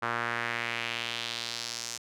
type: tone with band-pass filter sweep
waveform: sawtooth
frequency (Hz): 117.4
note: A#2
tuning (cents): +13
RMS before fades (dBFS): -34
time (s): 0.02-1.98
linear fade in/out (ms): 10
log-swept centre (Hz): 1300 to 6400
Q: 2.1
effects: none